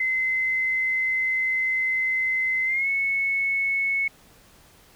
sine tone with pitch glide, 2055 to 2202 Hz, C7 to C#7, -32 to -12 cents, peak -21 dBFS, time 0-4.08 s, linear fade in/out 5 ms, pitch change +120 cents, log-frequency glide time 2.65-2.88 s, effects pink hiss -54 dBFS RMS until 4.95 s

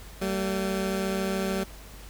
20% pulse tone pair together, 192.1 / 225.9 Hz, G3 / A3, -35 / +46 cents, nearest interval minor third, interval 281 cents, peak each -22 / -29 dBFS, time 0.21-1.64 s, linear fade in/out 10 ms, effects added 50 Hz sine -44 dBFS peak until 2.09 s + pink hiss -48 dBFS RMS until 2.09 s

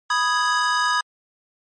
square chord, G# minor, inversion first, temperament equal, 987.8 / 1244.5 / 1661.2 Hz, B5 / D#6 / G#6, 0 / 0 / 0 cents, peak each -24 / -23 / -23 dBFS, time 0.1-1.01 s, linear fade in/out 5 ms, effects MP3 32 kbps

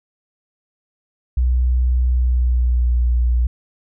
sine tone with pitch glide, 62.2 to 60.32 Hz, B1 to B1, +13 to -40 cents, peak -13 dBFS, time 1.37-3.47 s, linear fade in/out 5 ms, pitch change -53 cents, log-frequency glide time 2.12-2.97 s, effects none

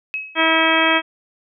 sine tone with exponential decay, 2563 Hz, E7, 49 cents flat, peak -19 dBFS, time 0.14-0.51 s, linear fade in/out 0 ms, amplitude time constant 79 ms
harmonic tone, 323 Hz, E4, 35 cents flat, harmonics 1 / 2 / 3 / 4 / 5 / 6 / 7 / 8 / 10, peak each -22 / -22 / -22 / -22 / -22 / -22 / -22 / -22 / -22 dBFS, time 0.35-1.02 s, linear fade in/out 50 ms
effects none

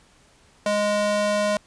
square tone with high-pass filter, 207.6 Hz, G#3, in tune, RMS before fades -22 dBFS, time 0.66-1.57 s, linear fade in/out 2 ms, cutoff 440 Hz, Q 7.8, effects pink hiss -56 dBFS RMS until 1.66 s + resampled to 22050 Hz

